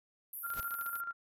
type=band-pass noise; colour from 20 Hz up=pink; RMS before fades=-44 dBFS; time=0.33-1.01 s; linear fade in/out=5 ms; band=11000 to 14000 Hz; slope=96 dB/octave
type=tone with tremolo; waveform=sine; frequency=1386 Hz; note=F6; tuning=14 cents flat; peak=-35 dBFS; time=0.43-1.13 s; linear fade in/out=20 ms; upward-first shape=square; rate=14 Hz; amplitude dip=55%
type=noise with exponential growth; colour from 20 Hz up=pink; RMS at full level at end=-40 dBFS; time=0.48-0.6 s; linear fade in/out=1 ms; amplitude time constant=25 ms
type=clicks; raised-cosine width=0.2 ms; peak=-34 dBFS; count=8; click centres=0.503 / 0.539 / 0.629 / 0.708 / 0.741 / 0.812 / 0.864 / 0.956 s
effects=none